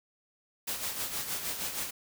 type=noise with tremolo; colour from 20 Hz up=white; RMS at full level=-33 dBFS; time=0.67-1.91 s; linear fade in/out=10 ms; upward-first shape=sine; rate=6.4 Hz; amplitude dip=55%; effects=none